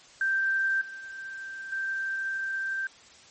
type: tone with level steps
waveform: sine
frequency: 1568 Hz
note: G6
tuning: in tune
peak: -23 / -38 / -36 / -28 dBFS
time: 0.21-2.87 s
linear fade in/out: 2 ms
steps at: 0.81 / 1.18 / 1.72 s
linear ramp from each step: 5 ms
effects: white hiss -53 dBFS RMS until 3.3 s + MP3 32 kbps